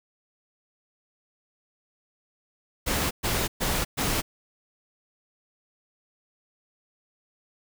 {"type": "noise bursts", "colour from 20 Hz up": "pink", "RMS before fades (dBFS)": -26, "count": 4, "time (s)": [2.86, 4.22], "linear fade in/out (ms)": 20, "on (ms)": 250, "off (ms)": 120, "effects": []}